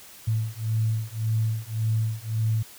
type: beating tone pair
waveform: sine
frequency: 110 / 111.8 Hz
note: A2 / A2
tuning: 0 / +28 cents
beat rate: 1.8 Hz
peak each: -26 dBFS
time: 0.27-2.63 s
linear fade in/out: 10 ms
effects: white hiss -47 dBFS RMS until 2.78 s